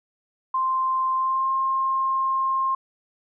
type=tone with pitch glide; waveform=sine; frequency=1046 to 1063.1 Hz; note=C6 to C6; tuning=-1 to +27 cents; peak=-20 dBFS; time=0.54-2.75 s; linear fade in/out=5 ms; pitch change=+28 cents; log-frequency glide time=1.16-1.51 s; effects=none